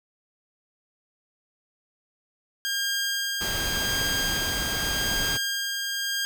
15% pulse tone with tremolo, 1610 Hz, G6, 46 cents sharp, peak -18 dBFS, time 2.65-6.25 s, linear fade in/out 0 ms, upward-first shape sine, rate 0.87 Hz, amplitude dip 30%
pink noise, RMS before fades -31 dBFS, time 3.4-5.38 s, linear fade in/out 20 ms
effects none

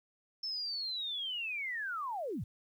sine linear sweep, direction down, 5330 to 73.3 Hz, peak -35 dBFS, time 0.43-2.44 s, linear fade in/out 5 ms, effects 11-bit

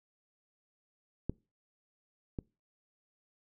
clicks, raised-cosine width 3 ms, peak -19 / -23 dBFS, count 2, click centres 1.296 / 2.388 s, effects noise-tail reverb RT60 0.3 s tail -25 dB re dry

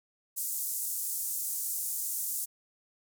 white band-pass noise, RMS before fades -34 dBFS, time 0.36-2.46 s, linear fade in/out 20 ms, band 7000 to 16000 Hz, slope 24 dB/octave, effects none

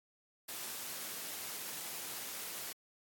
white noise, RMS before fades -43 dBFS, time 0.48-2.73 s, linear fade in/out 10 ms, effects high-pass 150 Hz 12 dB/octave + AAC 64 kbps

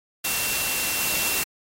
sine tone in noise, 2717 Hz, F7, 48 cents flat, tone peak -30 dBFS, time 0.24-1.44 s, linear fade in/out 10 ms, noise white, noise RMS -25 dBFS, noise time 0.24-1.44 s, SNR -8 dB, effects AAC 48 kbps

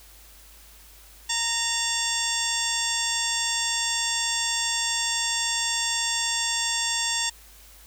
harmonic tone with a mistuned harmonic, 924 Hz, A#5, 16 cents flat, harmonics 1 / 2 / 3 / 4 / 5 / 6 / 7 / 8 / 9, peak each -34 / -32 / -34 / -30 / -34 / -31 / -36 / -30 / -35 dBFS, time 1.29-7.3 s, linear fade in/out 10 ms, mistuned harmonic 4, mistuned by -100 cents, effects added 52 Hz sine -51 dBFS peak until 7.86 s + white hiss -51 dBFS RMS until 7.86 s

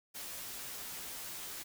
white noise with comb filter, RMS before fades -44 dBFS, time 0.14-1.64 s, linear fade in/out 20 ms, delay 13 ms, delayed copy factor -0.55, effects none

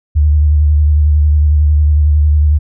sine tone with vibrato, 74.8 Hz, D2, 32 cents sharp, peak -6 dBFS, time 0.15-2.59 s, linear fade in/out 20 ms, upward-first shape square, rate 11 Hz, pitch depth 34 cents each way, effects none

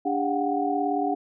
sine tone cluster, 291.4 / 402.4 / 725 / 763 Hz, D4 / G4 / F#5 / G5, -13 / +45 / -35 / -47 cents, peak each -27 / -30 / -26 / -31 dBFS, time 0.05-1.15 s, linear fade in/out 10 ms, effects none

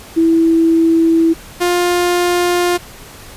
sine / sawtooth tone pair in turn, 328.6 / 352.9 Hz, E4 / F4, -5 / +18 cents, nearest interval minor second, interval 123 cents, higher second, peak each -8 dBFS, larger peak neither, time 0.16-1.34 / 1.6-2.78 s, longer neither, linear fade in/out 20 ms, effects pink hiss -36 dBFS RMS until 3.36 s + resampled to 32000 Hz

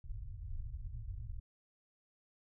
pink low-pass noise, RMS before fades -43 dBFS, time 0.04-1.4 s, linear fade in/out 5 ms, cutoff 120 Hz, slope 96 dB/octave, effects none

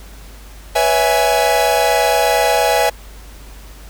45% pulse chord, C# minor seventh, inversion third, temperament equal with one note detuned, 493.9 / 562.4 / 659.3 / 830.6 Hz, B4 / C#5 / E5 / G#5, 0 / +25 / 0 / 0 cents, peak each -19 / -20 / -17 / -16 dBFS, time 0.75-2.9 s, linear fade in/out 10 ms, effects added 50 Hz sine -35 dBFS peak until 3.89 s + pink hiss -42 dBFS RMS until 3.89 s

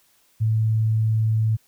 sine tone, 110.3 Hz, A2, 5 cents sharp, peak -17 dBFS, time 0.4-1.57 s, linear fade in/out 20 ms, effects white hiss -61 dBFS RMS until 1.67 s

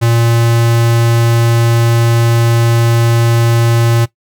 square tone, 116.54 Hz, A#2, in tune, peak -9 dBFS, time 0.01-4.06 s, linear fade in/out 20 ms, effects noise-tail reverb RT60 0.1 s tail -17 dB re dry

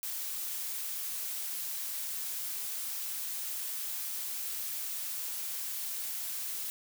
blue noise, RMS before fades -37 dBFS, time 0.03-6.7 s, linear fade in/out 0 ms, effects none

